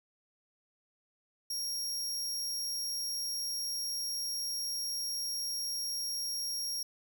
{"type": "tone", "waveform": "sawtooth", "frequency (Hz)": 5588, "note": "F8", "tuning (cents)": 0, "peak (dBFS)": -31, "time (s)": [1.5, 6.83], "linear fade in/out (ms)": 5, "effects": []}